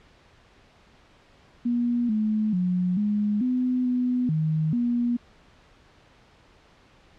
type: tone with pitch steps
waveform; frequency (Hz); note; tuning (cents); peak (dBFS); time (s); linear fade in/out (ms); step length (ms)
sine; 240 / 215 / 180.6 / 208.1 / 252 / 248.9 / 156.5 / 240; B3 / A3 / F#3 / G#3 / B3 / B3 / D#3 / B3; -49 / -40 / -42 / +4 / +35 / +14 / +10 / -49; -21; 1.65-5.17; 10; 440
effects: pink hiss -56 dBFS RMS until 7.18 s + low-pass 4000 Hz 12 dB/octave